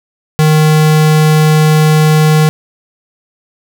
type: tone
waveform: square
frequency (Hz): 154.7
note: D#3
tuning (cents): -10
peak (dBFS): -6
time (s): 0.39-2.49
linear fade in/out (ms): 0
effects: none